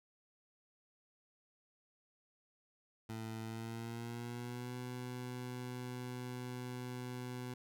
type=tone with pitch glide; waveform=20% pulse; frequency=111.7 to 124.66 Hz; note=A2 to B2; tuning=+27 to +17 cents; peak=-37 dBFS; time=3.09-7.54 s; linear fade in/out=5 ms; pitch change=+190 cents; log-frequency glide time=3.41-4.77 s; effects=none